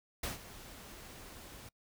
pink noise with ADSR envelope, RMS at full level -36 dBFS, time 0.23-1.69 s, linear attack 6 ms, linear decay 140 ms, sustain -15 dB, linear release 4 ms, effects noise-tail reverb RT60 0.1 s tail -25 dB re dry

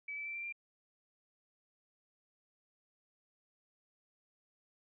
sine tone with pitch steps, 2293 / 2314 / 2336 / 2357 / 2379 Hz, D7 / D7 / D7 / D7 / D7, -42 / -26 / -10 / +6 / +22 cents, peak -39 dBFS, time 0.08-0.525 s, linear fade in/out 5 ms, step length 89 ms, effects none

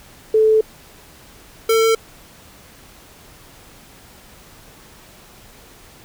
sine / square tone pair in turn, 436.6 / 448.9 Hz, A4 / A4, -13 / +35 cents, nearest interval unison, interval 48 cents, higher second, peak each -10 / -13 dBFS, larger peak first, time 0.34-0.61 / 1.69-1.95 s, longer first, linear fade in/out 5 ms, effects pink hiss -45 dBFS RMS until 6.04 s

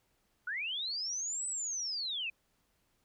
sine linear two-way sweep, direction up then down, 1399 to 8100 to 2461 Hz, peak -34 dBFS, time 0.47-2.3 s, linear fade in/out 5 ms, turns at 1.47 s, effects pink hiss -75 dBFS RMS until 3.04 s

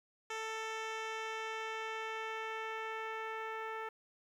10% pulse tone with low-pass filter sweep, 442.8 Hz, A4, 11 cents sharp, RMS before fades -41 dBFS, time 0.3-3.89 s, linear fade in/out 5 ms, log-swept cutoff 6200 to 1700 Hz, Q 0.87, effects 11-bit

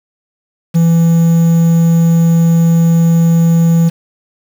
triangle tone with quantisation, 166.6 Hz, E3, 19 cents sharp, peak -4 dBFS, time 0.74-3.9 s, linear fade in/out 20 ms, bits 5, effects none

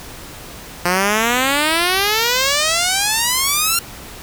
5% pulse exponential sweep, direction up, 173.5 to 1396.9 Hz, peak -3 dBFS, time 0.85-3.79 s, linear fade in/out 2 ms, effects pink hiss -35 dBFS RMS until 4.22 s

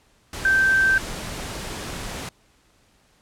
sine tone in noise, 1559 Hz, G6, 10 cents flat, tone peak -15 dBFS, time 0.45-0.98 s, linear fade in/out 2 ms, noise pink, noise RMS -32 dBFS, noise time 0.33-2.29 s, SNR +14 dB, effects pink hiss -60 dBFS RMS until 3.21 s + low-pass 10000 Hz 12 dB/octave

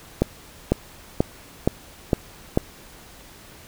accelerating click train, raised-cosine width 2 ms, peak -3 dBFS, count 6, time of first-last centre 0.22-2.574 s, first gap 500 ms, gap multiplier 0.97, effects pink hiss -46 dBFS RMS until 3.67 s

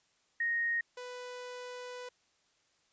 sine / sawtooth tone pair in turn, 1864.7 / 495.9 Hz, A#6 / B4, 0 / +7 cents, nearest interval octave + major seventh, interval 2293 cents, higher first, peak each -29 / -38 dBFS, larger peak first, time 0.4-0.81 / 0.97-2.09 s, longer second, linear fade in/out 5 ms, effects white hiss -72 dBFS RMS until 2.92 s + resampled to 16000 Hz

